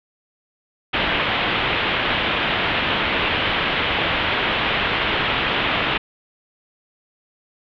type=low-pass noise; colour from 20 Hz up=white; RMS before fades=-21 dBFS; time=0.93-5.98 s; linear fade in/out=10 ms; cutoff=3400 Hz; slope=48 dB/octave; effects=none